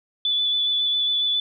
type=tone with vibrato; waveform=sine; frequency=3470 Hz; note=A7; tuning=25 cents flat; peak=-19 dBFS; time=0.25-1.4 s; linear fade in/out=2 ms; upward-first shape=sine; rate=7.3 Hz; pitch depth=14 cents each way; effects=none